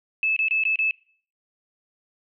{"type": "tone with dropouts", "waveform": "sine", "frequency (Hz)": 2612, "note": "E7", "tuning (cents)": -17, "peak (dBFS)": -19, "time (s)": [0.23, 0.91], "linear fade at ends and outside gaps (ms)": 1, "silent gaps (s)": [[0.364, 0.39], [0.484, 0.509], [0.637, 0.652], [0.758, 0.789]], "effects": ["noise-tail reverb RT60 0.5 s tail -23 dB re dry"]}